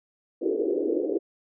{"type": "band-pass noise", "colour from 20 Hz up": "pink", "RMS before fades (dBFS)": -26, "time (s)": [0.41, 1.19], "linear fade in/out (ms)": 20, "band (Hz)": [320, 480], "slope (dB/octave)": 48, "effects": []}